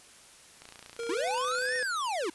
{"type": "click train", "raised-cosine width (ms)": 0.2, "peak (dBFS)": -29, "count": 36, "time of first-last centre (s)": [0.62, 1.827], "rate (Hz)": 29}
{"type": "tone with pitch glide", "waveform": "square", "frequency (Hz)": [466.2, 502.6], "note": ["A#4", "B4"], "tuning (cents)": [0, 30], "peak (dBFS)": -34, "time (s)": [0.99, 1.83], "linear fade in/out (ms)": 2, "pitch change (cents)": 130, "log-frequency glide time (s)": [1.17, 1.24]}
{"type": "linear two-way sweep", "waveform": "square", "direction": "up then down", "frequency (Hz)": [295.8, 1871, 295.8], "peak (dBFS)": -30, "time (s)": [1.09, 2.3], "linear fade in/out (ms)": 5, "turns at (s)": 1.76}
{"effects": ["white hiss -54 dBFS RMS until 2.34 s", "resampled to 24000 Hz"]}